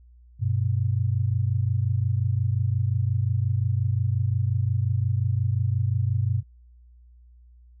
sine tone pair together, 97.34 / 123 Hz, G2 / B2, -12 / -7 cents, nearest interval major third, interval 405 cents, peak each -23 / -24 dBFS, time 0.39-6.43 s, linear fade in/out 50 ms, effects added 60 Hz sine -49 dBFS peak until 7.8 s

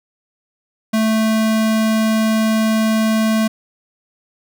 square tone, 220 Hz, A3, in tune, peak -14 dBFS, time 0.93-3.48 s, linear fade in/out 10 ms, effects none

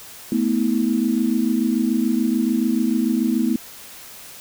sine chord, A suspended second, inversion none, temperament equal with one note detuned, 220 / 246.9 / 321.4 Hz, A3 / B3 / E4, 0 / 0 / -44 cents, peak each -21 / -20 / -23 dBFS, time 0.32-3.56 s, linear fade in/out 2 ms, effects white hiss -40 dBFS RMS until 4.4 s

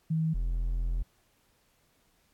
sine / triangle tone pair in turn, 160 / 42.38 Hz, D#3 / E1, +49 / +49 cents, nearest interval octave + major seventh, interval 2300 cents, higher first, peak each -25 dBFS, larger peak neither, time 0.1-0.34 / 0.34-1.03 s, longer second, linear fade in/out 10 ms, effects pink hiss -69 dBFS RMS until 2.33 s + AAC 64 kbps

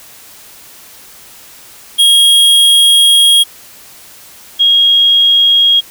square / sine tone pair in turn, 3274 / 3274 Hz, G#7 / G#7, -25 / -25 cents, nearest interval unison, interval 0 cents, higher neither, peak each -5 dBFS, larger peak neither, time 1.98-3.44 / 4.59-5.81 s, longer first, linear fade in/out 20 ms, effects white hiss -37 dBFS RMS until 5.9 s

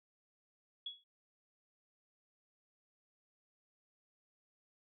sine tone with exponential decay, 3361 Hz, G#7, 20 cents sharp, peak -37 dBFS, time 0.86-1.04 s, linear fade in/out 5 ms, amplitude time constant 39 ms, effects none

